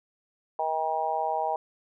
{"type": "harmonic tone", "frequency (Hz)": 158.9, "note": "D#3", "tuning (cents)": 37, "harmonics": [3, 4, 5, 6], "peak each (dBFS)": [-36, -31, -28, -32], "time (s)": [0.59, 1.56], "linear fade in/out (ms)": 2, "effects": []}